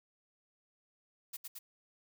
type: noise with echo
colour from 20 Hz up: blue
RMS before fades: -42 dBFS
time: 1.33-1.37 s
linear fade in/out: 10 ms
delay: 110 ms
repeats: 2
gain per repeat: -2 dB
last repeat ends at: 1.59 s
effects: none